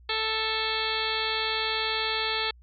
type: harmonic tone with a mistuned harmonic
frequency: 440 Hz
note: A4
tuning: in tune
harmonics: 1 / 2 / 3 / 4 / 5 / 6 / 7 / 8 / 9 / 10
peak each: -35 / -35 / -35 / -35 / -35 / -35 / -35 / -35 / -35 / -35 dBFS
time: 0.09-2.51 s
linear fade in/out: 5 ms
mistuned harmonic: 7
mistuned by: +88 cents
effects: added 60 Hz sine -50 dBFS peak until 2.62 s